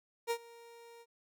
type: tone with ADSR envelope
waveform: 30% pulse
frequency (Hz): 467.2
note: A#4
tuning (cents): +4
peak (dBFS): -27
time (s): 0.27-1.06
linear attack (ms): 37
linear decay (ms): 69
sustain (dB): -23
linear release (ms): 49
effects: none